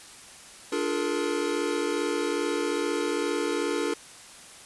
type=chord; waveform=square; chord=Bb dominant seventh; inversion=first; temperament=equal with one note detuned; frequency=293.7 / 349.2 / 423.8 / 466.2 Hz; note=D4 / F4 / Ab4 / Bb4; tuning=0 / 0 / +35 / 0 cents; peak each=-32 dBFS; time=0.72-3.94 s; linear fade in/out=5 ms; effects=white hiss -47 dBFS RMS until 4.65 s + resampled to 24000 Hz